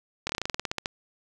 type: slowing click train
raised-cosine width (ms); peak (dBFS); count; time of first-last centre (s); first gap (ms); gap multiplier
0.2; -11; 14; 0.27-0.859; 24; 1.1
effects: none